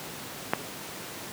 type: click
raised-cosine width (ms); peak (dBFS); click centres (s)
0.5; -7; 0.535
effects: pink hiss -39 dBFS RMS until 1.32 s + high-pass 150 Hz 12 dB/octave